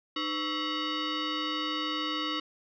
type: tone with frequency modulation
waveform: sine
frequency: 1318.5 Hz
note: E6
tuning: in tune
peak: -29 dBFS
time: 0.16-2.4 s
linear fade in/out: 5 ms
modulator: 812 Hz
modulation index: 3.4
effects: none